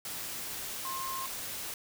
sine tone in noise, 1061 Hz, C6, 24 cents sharp, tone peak -36 dBFS, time 0.85-1.26 s, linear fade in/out 2 ms, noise white, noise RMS -39 dBFS, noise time 0.05-1.74 s, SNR 0 dB, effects none

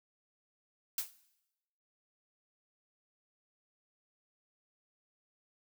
blue noise with exponential decay, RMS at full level -30 dBFS, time 0.98-1.13 s, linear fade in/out 2 ms, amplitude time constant 32 ms, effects noise-tail reverb RT60 0.9 s tail -18 dB re dry

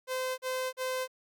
sawtooth tone bursts, 515 Hz, C5, 28 cents flat, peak -27 dBFS, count 3, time 0.07-1.078 s, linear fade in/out 50 ms, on 310 ms, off 39 ms, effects none

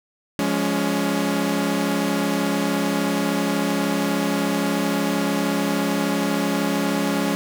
sawtooth chord, Db major, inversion first, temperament equal with one note detuned, 174.61 / 207.7 / 280.1 Hz, F3 / Ab3 / Db4, 0 / 0 / +18 cents, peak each -23 / -20 / -19 dBFS, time 0.39-7.35 s, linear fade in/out 0 ms, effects none

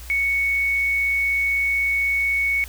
sine tone, 2221 Hz, C#7, 3 cents sharp, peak -18 dBFS, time 0.1-2.64 s, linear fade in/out 0 ms, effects added 60 Hz sine -36 dBFS peak until 2.68 s + white hiss -43 dBFS RMS until 2.68 s

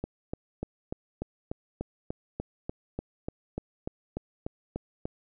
click train, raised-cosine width 2 ms, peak -19 dBFS, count 18, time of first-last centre 0.04-5.055 s, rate 3.39 Hz, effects none

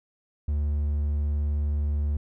triangle tone, 73.42 Hz, D2, in tune, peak -21 dBFS, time 0.48-2.17 s, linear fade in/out 5 ms, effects none

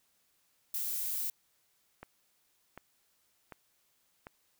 violet noise, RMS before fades -35 dBFS, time 0.74-1.3 s, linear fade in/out 2 ms
click train, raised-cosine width 0.5 ms, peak -30 dBFS, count 4, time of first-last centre 2.03-4.269 s, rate 1.34 Hz
effects white hiss -73 dBFS RMS until 4.59 s

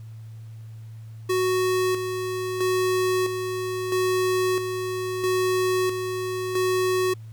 square tone with tremolo, 370 Hz, F#4, in tune, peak -21 dBFS, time 1.29-7.14 s, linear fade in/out 10 ms, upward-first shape square, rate 0.76 Hz, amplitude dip 50%, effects added 111 Hz sine -37 dBFS peak until 7.32 s + pink hiss -60 dBFS RMS until 7.32 s

